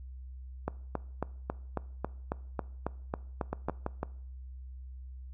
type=two click trains; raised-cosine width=1 ms; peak=-18 / -17 dBFS; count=4 / 12; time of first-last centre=3.53-4.031 / 0.68-3.685 s; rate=5.99 / 3.66 Hz; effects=noise-tail reverb RT60 0.6 s tail -21 dB re dry + added 64 Hz sine -42 dBFS peak until 5.33 s